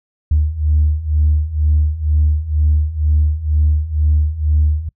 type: beating tone pair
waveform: sine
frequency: 74.6 / 76.7 Hz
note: D2 / D#2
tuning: +28 / -24 cents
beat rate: 2.1 Hz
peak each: -16 / -13 dBFS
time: 0.31-4.89 s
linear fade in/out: 5 ms
effects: noise-tail reverb RT60 0.1 s tail -26 dB re dry + tanh soft clip ceiling -5 dBFS